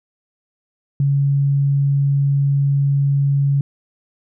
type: tone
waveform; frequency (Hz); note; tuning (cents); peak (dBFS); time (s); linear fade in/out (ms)
sine; 140; C#3; +18; -13; 1-3.61; 2
effects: none